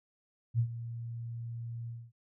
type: tone with ADSR envelope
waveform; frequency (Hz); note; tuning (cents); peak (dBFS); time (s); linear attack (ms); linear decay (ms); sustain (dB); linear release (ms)
sine; 116.8; A#2; +4; -23; 0.54-2.12; 51; 80; -14; 240
effects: none